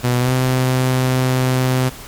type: tone with pitch glide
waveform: sawtooth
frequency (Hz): 123.47 to 128.71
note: B2 to C3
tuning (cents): 0 to -28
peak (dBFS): -10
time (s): 0.03-1.9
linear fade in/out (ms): 20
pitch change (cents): +72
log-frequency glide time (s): 0.2-0.3
effects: pink hiss -35 dBFS RMS until 2.07 s + MP3 96 kbps